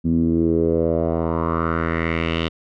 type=tone with low-pass filter sweep; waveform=10% pulse; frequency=82.41 Hz; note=E2; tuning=in tune; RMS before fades=-20 dBFS; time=0.04-2.49 s; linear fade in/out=20 ms; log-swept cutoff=220 to 3300 Hz; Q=3.7; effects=none